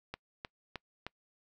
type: click train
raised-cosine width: 0.3 ms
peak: -23 dBFS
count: 4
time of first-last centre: 0.14-1.066 s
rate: 3.24 Hz
effects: noise-tail reverb RT60 0.1 s tail -26 dB re dry